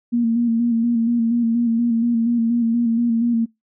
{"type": "tone with vibrato", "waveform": "sine", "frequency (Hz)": 233.1, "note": "A#3", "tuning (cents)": 0, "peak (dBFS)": -15, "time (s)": [0.12, 3.46], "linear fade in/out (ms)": 20, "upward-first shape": "square", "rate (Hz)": 4.2, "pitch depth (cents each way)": 34, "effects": ["noise-tail reverb RT60 0.2 s tail -26 dB re dry"]}